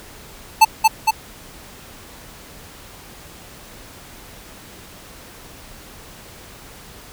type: tone with echo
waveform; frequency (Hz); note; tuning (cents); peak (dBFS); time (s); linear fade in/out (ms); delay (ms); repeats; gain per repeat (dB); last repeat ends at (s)
square; 880; A5; 0; -6; 0.61-0.65; 10; 230; 2; -3; 1.11
effects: pink hiss -41 dBFS RMS until 7.12 s